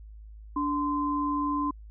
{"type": "tone pair together", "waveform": "sine", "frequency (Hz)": [290.9, 1033.8], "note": ["D4", "C6"], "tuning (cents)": [-16, -21], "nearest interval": "octave + minor seventh", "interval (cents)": 2195, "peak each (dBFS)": -28, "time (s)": [0.56, 1.71], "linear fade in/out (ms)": 5, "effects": ["added 53 Hz sine -43 dBFS peak until 1.9 s"]}